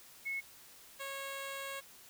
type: tone pair in turn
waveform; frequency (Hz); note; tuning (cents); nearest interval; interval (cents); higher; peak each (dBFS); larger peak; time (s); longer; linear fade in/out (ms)
sine / 10% pulse; 2188 / 548; C#7 / C#5; -23 / -20; 2 octaves; 2397; first; -35 / -32; second; 0.25-0.41 / 0.99-1.81; second; 20
effects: white hiss -57 dBFS RMS until 2.09 s